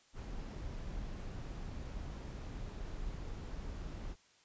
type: noise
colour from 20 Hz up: brown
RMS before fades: -43 dBFS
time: 0.13-4.16 s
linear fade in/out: 50 ms
effects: white hiss -67 dBFS RMS until 4.44 s + resampled to 16000 Hz